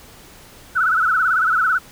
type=tone with vibrato; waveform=sine; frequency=1396.9 Hz; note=F6; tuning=in tune; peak=-14 dBFS; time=0.75-1.79 s; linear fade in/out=20 ms; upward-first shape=sine; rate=18 Hz; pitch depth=150 cents each way; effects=pink hiss -44 dBFS RMS until 1.91 s